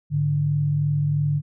sine tone pair together, 103.83 / 146.84 Hz, G#2 / D3, 0 / 0 cents, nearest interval tritone, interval 600 cents, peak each -28 / -19 dBFS, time 0.1-1.42 s, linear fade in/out 50 ms, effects none

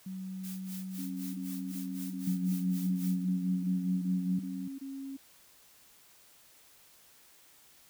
sine tone, 188.2 Hz, F#3, 30 cents sharp, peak -37 dBFS, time 0.06-4.68 s, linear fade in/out 5 ms
blue noise with tremolo, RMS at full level -45 dBFS, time 0.43-3.23 s, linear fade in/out 10 ms, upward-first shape sine, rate 3.9 Hz, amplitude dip 95%
sine tone bursts, 271.7 Hz, C#4, 35 cents flat, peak -38 dBFS, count 11, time 0.98-5.17 s, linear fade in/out 10 ms, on 360 ms, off 23 ms
sine tone with vibrato, 183.3 Hz, F#3, 16 cents flat, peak -29 dBFS, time 2.27-4.39 s, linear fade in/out 5 ms, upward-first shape sine, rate 17 Hz, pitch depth 16 cents each way
effects white hiss -60 dBFS RMS until 7.89 s

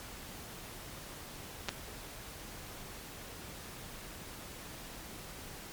clicks, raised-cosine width 0.2 ms, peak -16 dBFS, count 2, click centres 1.686 / 1.691 s, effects pink hiss -47 dBFS RMS until 5.72 s + MP3 96 kbps

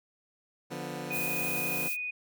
15% pulse chord, B diminished, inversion first, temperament equal with one note detuned, 146.83 / 176.13 / 246.9 Hz, D3 / F3 / B3, 0 / +15 / 0 cents, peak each -34 dBFS, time 0.7-1.89 s, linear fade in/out 20 ms
sine tone, 2481 Hz, D#7, 6 cents flat, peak -32 dBFS, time 1.1-2.11 s, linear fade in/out 10 ms
violet noise, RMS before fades -35 dBFS, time 1.11-1.97 s, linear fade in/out 50 ms
effects none

